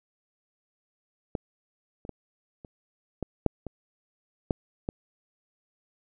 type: clicks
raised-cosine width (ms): 2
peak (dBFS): -15 / -29 / -23 / -30 / -17 / -7 / -22 / -11 / -16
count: 9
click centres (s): 1.352 / 2.051 / 2.093 / 2.648 / 3.227 / 3.463 / 3.667 / 4.508 / 4.889
effects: none